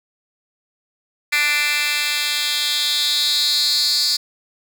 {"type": "tone with high-pass filter sweep", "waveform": "10% pulse", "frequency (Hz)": 294.6, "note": "D4", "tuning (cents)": 6, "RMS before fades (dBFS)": -19, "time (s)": [1.32, 4.17], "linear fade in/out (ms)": 10, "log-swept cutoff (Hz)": [2300, 4700], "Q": 4.9, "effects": []}